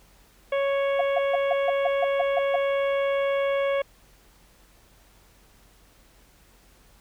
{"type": "harmonic tone", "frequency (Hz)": 554.4, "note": "C#5", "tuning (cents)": 0, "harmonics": [1, 2, 3, 4, 5, 6], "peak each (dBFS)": [-22, -33, -37, -35, -42, -43], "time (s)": [0.52, 3.82], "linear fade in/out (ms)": 5}
{"type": "tone bursts", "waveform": "sine", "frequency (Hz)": 698.5, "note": "F5", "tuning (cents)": 0, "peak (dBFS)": -20, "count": 10, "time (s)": [0.99, 2.56], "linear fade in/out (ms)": 5, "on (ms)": 22, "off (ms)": 150}
{"effects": ["added 46 Hz sine -58 dBFS peak until 7 s", "pink hiss -58 dBFS RMS until 7 s"]}